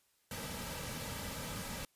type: noise with comb filter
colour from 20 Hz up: pink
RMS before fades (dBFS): -42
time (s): 0.31-1.85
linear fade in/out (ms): 2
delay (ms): 2.8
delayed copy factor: -0.6
effects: white hiss -74 dBFS RMS until 1.95 s + resampled to 32000 Hz